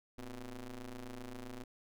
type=ring-modulated tone; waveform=sawtooth; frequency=121.2 Hz; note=B2; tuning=32 cents flat; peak=-37 dBFS; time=0.18-1.64 s; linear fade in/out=5 ms; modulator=135 Hz; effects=none